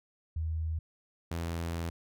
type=tone pair in turn; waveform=sine / sawtooth; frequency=80 / 83.92 Hz; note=D#2 / E2; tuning=+49 / +31 cents; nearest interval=minor second; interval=82 cents; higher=second; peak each=-30 / -29 dBFS; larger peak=second; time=0.36-0.79 / 1.31-1.9 s; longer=second; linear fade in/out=5 ms; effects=none